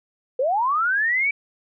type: linear sweep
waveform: sine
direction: up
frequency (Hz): 482.2 to 2318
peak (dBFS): -18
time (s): 0.39-1.31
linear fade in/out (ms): 5
effects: none